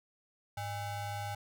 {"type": "ring-modulated tone", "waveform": "square", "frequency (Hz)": 355.6, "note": "F4", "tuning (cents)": 31, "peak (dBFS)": -34, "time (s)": [0.57, 1.35], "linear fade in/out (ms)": 5, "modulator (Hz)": 459, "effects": []}